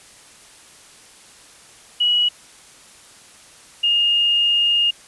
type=tone pair in turn; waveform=sine; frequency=2918 / 2838 Hz; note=F#7 / F7; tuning=-25 / +27 cents; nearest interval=unison; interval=48 cents; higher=first; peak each=-14 dBFS; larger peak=neither; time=2-2.29 / 3.83-4.91 s; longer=second; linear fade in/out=10 ms; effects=white hiss -46 dBFS RMS until 5.07 s + resampled to 24000 Hz